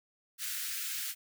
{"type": "high-pass noise", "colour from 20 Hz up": "white", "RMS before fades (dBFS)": -37, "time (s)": [0.38, 1.15], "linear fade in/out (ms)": 50, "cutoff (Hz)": 1400, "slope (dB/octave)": 48, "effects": []}